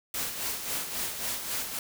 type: noise with tremolo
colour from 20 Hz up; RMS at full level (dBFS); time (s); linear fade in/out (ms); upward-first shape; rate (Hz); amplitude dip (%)
white; -31; 0.14-1.79; 2; sine; 3.7; 55
effects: none